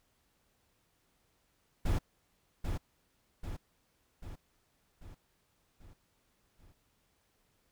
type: noise with echo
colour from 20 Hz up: brown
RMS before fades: -29 dBFS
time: 1.85-1.99 s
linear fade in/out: 10 ms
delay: 790 ms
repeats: 6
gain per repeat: -5 dB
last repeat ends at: 6.73 s
effects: pink hiss -74 dBFS RMS until 7.71 s